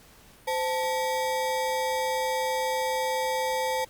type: ring-modulated tone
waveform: square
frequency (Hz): 700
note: F5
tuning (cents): +4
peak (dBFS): -23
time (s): 0.47-3.85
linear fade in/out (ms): 10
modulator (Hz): 184
effects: pink hiss -54 dBFS RMS until 3.89 s + Opus 48 kbps